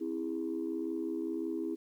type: chord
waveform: sine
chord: C augmented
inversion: none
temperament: just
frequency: 261.6 / 327 / 408.8 Hz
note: C4 / E4 / G#4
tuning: 0 / -14 / -27 cents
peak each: -39 / -34 / -39 dBFS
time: 0-1.76 s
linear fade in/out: 20 ms
effects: tanh soft clip ceiling -25 dBFS + 11-bit